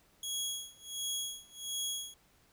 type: tone with tremolo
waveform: 20% pulse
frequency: 3322 Hz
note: G#7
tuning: in tune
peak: -28 dBFS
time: 0.23-2.14 s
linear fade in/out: 2 ms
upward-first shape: sine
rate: 1.4 Hz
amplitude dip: 95%
effects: pink hiss -67 dBFS RMS until 2.52 s